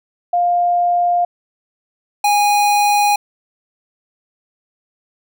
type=tone pair in turn; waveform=sine / square; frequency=703 / 823.1 Hz; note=F5 / G#5; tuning=+11 / -16 cents; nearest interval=minor third; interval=273 cents; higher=second; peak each=-12 dBFS; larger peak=neither; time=0.33-1.25 / 2.24-3.16 s; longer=neither; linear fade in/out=5 ms; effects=none